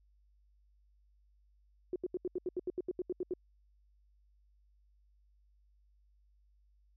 sine tone bursts, 361.8 Hz, F#4, 39 cents flat, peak -32 dBFS, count 14, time 1.93-3.337 s, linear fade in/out 2 ms, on 29 ms, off 77 ms, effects added 50 Hz sine -65 dBFS peak until 6.96 s

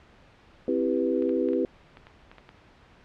sine chord, C major seventh, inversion none, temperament equal with one note detuned, 261.6 / 329.6 / 393.8 / 493.9 Hz, C4 / E4 / G4 / B4, 0 / 0 / +8 / 0 cents, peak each -28 dBFS, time 0.68-1.65 s, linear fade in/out 2 ms
clicks, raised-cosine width 0.3 ms, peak -29 dBFS, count 9, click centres 1.223 / 1.293 / 1.487 / 1.533 / 1.971 / 2.069 / 2.315 / 2.383 / 2.491 s
effects pink hiss -55 dBFS RMS until 3.04 s + low-pass 3000 Hz 12 dB/octave

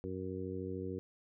harmonic tone, 93.4 Hz, F#2, 17 cents sharp, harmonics 1 / 2 / 3 / 4 / 5, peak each -44 / -45 / -44 / -43 / -44 dBFS, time 0.04-0.99 s, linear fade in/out 0 ms, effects none

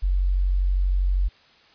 sine tone, 46.26 Hz, F#1, in tune, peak -18 dBFS, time 0.02-1.29 s, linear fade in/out 20 ms, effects white hiss -55 dBFS RMS until 1.74 s + resampled to 11025 Hz

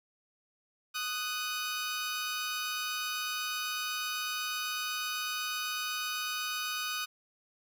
15% pulse tone pair together, 1242 / 1492 Hz, D#6 / F#6, -3 / +14 cents, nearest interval minor third, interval 317 cents, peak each -29 / -30 dBFS, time 0.94-7.06 s, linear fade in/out 20 ms, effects none

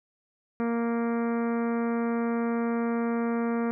harmonic tone, 233.1 Hz, A#3, in tune, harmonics 1 / 2 / 3 / 4 / 5 / 6 / 7 / 8 / 9 / 10, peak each -26 / -31 / -38 / -41 / -40 / -42 / -48 / -48 / -50 / -51 dBFS, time 0.6-3.71 s, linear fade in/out 0 ms, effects none

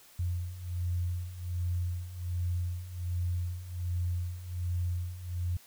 sine beating tone pair, 87.31 / 88.61 Hz, F2 / F2, 0 / +26 cents, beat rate 1.3 Hz, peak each -36 / -32 dBFS, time 0.19-5.57 s, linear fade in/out 5 ms, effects white hiss -57 dBFS RMS until 5.66 s

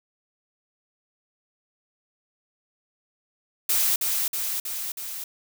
blue noise with echo, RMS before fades -22 dBFS, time 3.69-3.96 s, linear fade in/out 5 ms, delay 320 ms, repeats 4, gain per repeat -3 dB, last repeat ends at 5.24 s, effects none

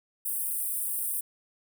pink high-pass noise, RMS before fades -31 dBFS, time 0.25-1.21 s, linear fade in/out 10 ms, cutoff 8600 Hz, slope 96 dB/octave, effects none

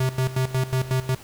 square tone with tremolo, 130 Hz, C3, 11 cents flat, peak -20 dBFS, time 0-1.15 s, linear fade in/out 5 ms, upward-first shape square, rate 5.5 Hz, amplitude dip 80%, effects pink hiss -45 dBFS RMS until 1.23 s

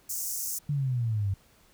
pink high-pass noise, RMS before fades -33 dBFS, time 0.09-0.59 s, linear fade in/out 10 ms, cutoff 5800 Hz, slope 48 dB/octave
sine exponential sweep, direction down, 148.8 to 94.8 Hz, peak -25 dBFS, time 0.69-1.34 s, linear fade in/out 5 ms
effects pink hiss -61 dBFS RMS until 1.73 s

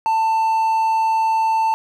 triangle tone, 890 Hz, A5, 20 cents sharp, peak -13 dBFS, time 0.06-1.74 s, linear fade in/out 0 ms, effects none

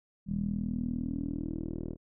10% pulse tone with low-pass filter sweep, 40.07 Hz, E1, 48 cents flat, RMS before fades -34 dBFS, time 0.26-1.97 s, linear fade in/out 50 ms, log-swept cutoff 190 to 390 Hz, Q 6.3, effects none

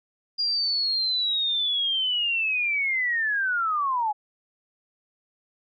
sine linear sweep, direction down, 4833 to 818 Hz, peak -22 dBFS, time 0.38-4.13 s, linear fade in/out 20 ms, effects none

